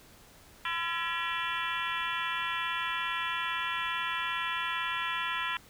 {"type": "harmonic tone with a mistuned harmonic", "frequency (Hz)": 337.7, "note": "E4", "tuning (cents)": 42, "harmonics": [3, 4, 5, 6, 7, 8, 9, 10], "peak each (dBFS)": [-36, -37, -38, -39, -39, -40, -41, -41], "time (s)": [0.65, 5.57], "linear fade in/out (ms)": 2, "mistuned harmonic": 6, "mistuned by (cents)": -85, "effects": ["pink hiss -56 dBFS RMS until 5.69 s"]}